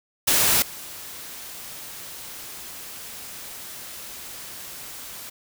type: noise with level steps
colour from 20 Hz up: white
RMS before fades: -19 / -38 dBFS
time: 0.27-5.3 s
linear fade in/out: 10 ms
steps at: 0.62 s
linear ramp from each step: 2 ms
effects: none